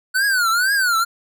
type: tone with vibrato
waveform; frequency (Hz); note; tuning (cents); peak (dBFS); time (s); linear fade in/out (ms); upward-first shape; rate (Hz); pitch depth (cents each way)
square; 1480; F#6; 0; -16; 0.14-1.05; 20; triangle; 2.1; 210
effects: none